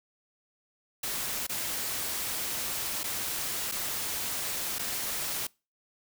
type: noise with dropouts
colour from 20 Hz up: white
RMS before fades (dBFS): -33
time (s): 1.03-5.47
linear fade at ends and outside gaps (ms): 5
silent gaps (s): 1.468-1.493 / 3.034-3.039 / 3.715-3.72 / 4.786-4.792
effects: noise-tail reverb RT60 0.3 s tail -25 dB re dry